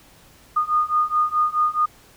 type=beating tone pair; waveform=sine; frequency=1224 / 1228.7 Hz; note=D#6 / D#6; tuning=-29 / -22 cents; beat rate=4.7 Hz; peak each=-21 / -20 dBFS; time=0.56-1.86 s; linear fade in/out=10 ms; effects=pink hiss -51 dBFS RMS until 2.16 s